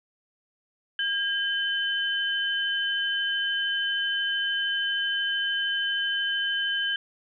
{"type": "tone pair together", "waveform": "sine", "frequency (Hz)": [1617, 3052], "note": ["G#6", "G7"], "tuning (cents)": [-47, -47], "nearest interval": "major seventh", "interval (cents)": 1100, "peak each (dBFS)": -27, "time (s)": [0.99, 6.96], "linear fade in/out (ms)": 2, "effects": []}